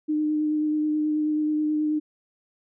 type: tone with vibrato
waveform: sine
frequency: 304.4 Hz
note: D#4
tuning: 38 cents flat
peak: -21 dBFS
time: 0.08-2 s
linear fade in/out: 20 ms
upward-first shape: sine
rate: 9.3 Hz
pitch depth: 13 cents each way
effects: none